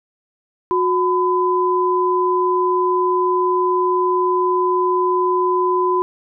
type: tone pair together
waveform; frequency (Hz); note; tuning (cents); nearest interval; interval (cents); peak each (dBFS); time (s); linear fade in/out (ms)
sine; 364.4 / 1007; F#4 / B5; -26 / +33; octave + tritone; 1759; -17; 0.71-6.02; 0
effects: none